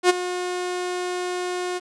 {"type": "tone with ADSR envelope", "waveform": "sawtooth", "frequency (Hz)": 360, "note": "F#4", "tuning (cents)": -47, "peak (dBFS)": -7, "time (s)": [0.03, 1.8], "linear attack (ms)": 66, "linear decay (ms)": 19, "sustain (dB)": -14, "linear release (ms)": 31, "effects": ["resampled to 22050 Hz", "8-bit"]}